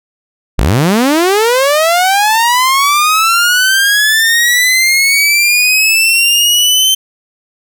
sawtooth linear sweep, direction up, 36.1 to 3109 Hz, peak -4 dBFS, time 0.58-6.95 s, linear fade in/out 10 ms, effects none

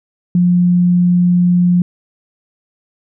sine tone, 177.2 Hz, F3, 25 cents sharp, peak -8 dBFS, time 0.35-1.82 s, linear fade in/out 2 ms, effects none

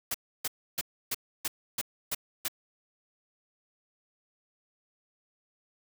white noise bursts, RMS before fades -31 dBFS, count 8, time 0.11-2.482 s, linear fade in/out 5 ms, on 34 ms, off 300 ms, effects none

